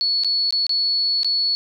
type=tone with dropouts; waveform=sine; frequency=4405 Hz; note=C#8; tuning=12 cents flat; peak=-17 dBFS; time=0.01-1.55 s; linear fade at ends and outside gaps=0 ms; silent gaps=0.236-0.246 / 0.507-0.525 / 0.667-0.694 / 1.232-1.246 s; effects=none